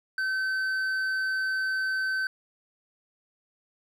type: tone with hard clipping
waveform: sine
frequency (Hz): 1535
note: G6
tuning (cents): -37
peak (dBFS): -27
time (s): 0.18-2.27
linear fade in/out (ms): 2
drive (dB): 5
effects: none